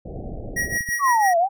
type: low-pass noise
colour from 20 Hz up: pink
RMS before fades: -33 dBFS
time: 0.05-0.78 s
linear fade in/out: 10 ms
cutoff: 740 Hz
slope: 96 dB/octave
type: click train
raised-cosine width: 5 ms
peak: -23 dBFS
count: 8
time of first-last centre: 0.32-0.889 s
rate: 12.3 Hz
type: tone with tremolo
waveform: square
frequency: 1902 Hz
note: A#6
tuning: 34 cents sharp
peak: -20 dBFS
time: 0.56-1.34 s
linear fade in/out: 10 ms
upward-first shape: triangle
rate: 6 Hz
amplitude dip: 85%
type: exponential two-way sweep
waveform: sine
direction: down then up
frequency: 1174.7 to 659.3 to 818 Hz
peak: -15 dBFS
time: 0.99-1.49 s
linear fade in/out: 50 ms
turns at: 1.38 s
effects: none